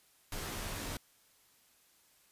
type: noise with comb filter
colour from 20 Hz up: pink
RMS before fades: -40 dBFS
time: 0.32-0.97 s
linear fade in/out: 2 ms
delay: 16 ms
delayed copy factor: -0.65
effects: white hiss -67 dBFS RMS until 2.31 s + resampled to 32000 Hz